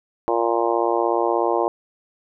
harmonic tone, 116.54 Hz, A#2, in tune, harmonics 3 / 4 / 5 / 6 / 7 / 8 / 9, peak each -23 / -24 / -25 / -26 / -26 / -27 / -28 dBFS, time 0.28-1.68 s, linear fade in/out 0 ms, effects none

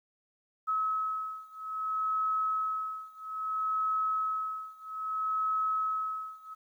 sine beating tone pair, 1286 / 1286.61 Hz, E6 / E6, -43 / -42 cents, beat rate 0.61 Hz, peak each -32 / -33 dBFS, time 0.67-6.55 s, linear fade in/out 20 ms, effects 11-bit

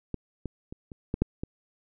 clicks, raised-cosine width 3 ms, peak -18 / -20 / -26 / -29 / -15 / -9 / -19 dBFS, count 7, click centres 0.143 / 0.457 / 0.725 / 0.918 / 1.141 / 1.22 / 1.435 s, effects none

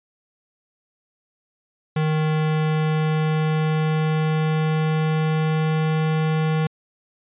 square tone with pitch glide, 155.56 to 157.19 Hz, D#3 to D#3, 0 to +18 cents, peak -19 dBFS, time 1.96-6.67 s, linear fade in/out 5 ms, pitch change +18 cents, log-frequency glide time 2.29-6.03 s, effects resampled to 8000 Hz

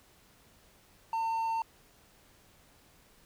triangle tone, 904 Hz, A5, 47 cents sharp, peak -27 dBFS, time 1.13-1.62 s, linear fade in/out 2 ms, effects pink hiss -62 dBFS RMS until 3.25 s

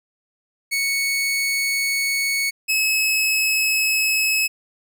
sawtooth tone pair in turn, 2217 / 2579 Hz, C#7 / E7, 0 / -39 cents, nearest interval minor third, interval 261 cents, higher second, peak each -16 / -14 dBFS, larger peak second, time 0.71-2.51 / 2.68-4.48 s, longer neither, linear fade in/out 20 ms, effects none

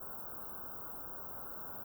white band-stop noise, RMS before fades -45 dBFS, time 0-1.84 s, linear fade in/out 10 ms, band 1500 to 15000 Hz, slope 96 dB/octave, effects none

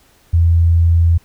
sine tone, 84 Hz, E2, 33 cents sharp, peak -8 dBFS, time 0.33-1.18 s, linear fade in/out 10 ms, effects pink hiss -52 dBFS RMS until 1.24 s

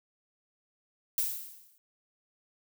violet noise with exponential decay, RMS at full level -27 dBFS, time 1.18-1.78 s, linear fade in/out 1 ms, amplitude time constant 130 ms, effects none

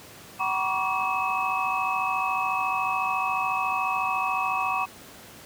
sine tone cluster, 756 / 960 / 1108 / 1162 / 2578 Hz, F#5 / B5 / C#6 / D6 / E7, +37 / -49 / -1 / -19 / -39 cents, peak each -30 dBFS, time 0.39-4.86 s, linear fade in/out 20 ms, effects pink hiss -46 dBFS RMS until 5.45 s + high-pass 100 Hz 12 dB/octave

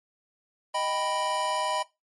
square chord, Eb augmented, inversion none, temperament equal, 622.3 / 784 / 987.8 Hz, Eb5 / G5 / B5, 0 / 0 / 0 cents, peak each -32 / -34 / -29 dBFS, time 0.74-1.83 s, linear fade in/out 10 ms, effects noise-tail reverb RT60 0.2 s tail -18 dB re dry + MP3 48 kbps

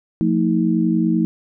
sine tone cluster, 175.6 / 225.8 / 318.7 Hz, F3 / A3 / D#4, +10 / +45 / +42 cents, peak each -19 dBFS, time 0.21-1.25 s, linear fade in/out 0 ms, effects none

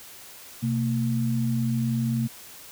sine tone pair together, 127.56 / 226.9 Hz, C3 / A#3, -44 / -47 cents, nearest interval minor seventh, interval 997 cents, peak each -25 dBFS, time 0.62-2.28 s, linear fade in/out 20 ms, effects white hiss -45 dBFS RMS until 2.71 s

